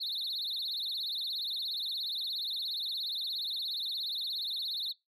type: tone with vibrato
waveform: sine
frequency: 3951 Hz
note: B7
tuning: in tune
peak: -30 dBFS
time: 0-4.93 s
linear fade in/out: 20 ms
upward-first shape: triangle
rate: 17 Hz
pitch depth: 220 cents each way
effects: noise-tail reverb RT60 0.2 s tail -24 dB re dry + tanh soft clip ceiling -32 dBFS